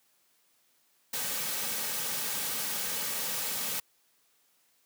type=noise with comb filter; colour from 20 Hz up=white; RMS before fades=-33 dBFS; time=1.13-3.8 s; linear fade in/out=5 ms; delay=2.9 ms; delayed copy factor=-0.5; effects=white hiss -69 dBFS RMS until 4.85 s + high-pass 150 Hz 12 dB/octave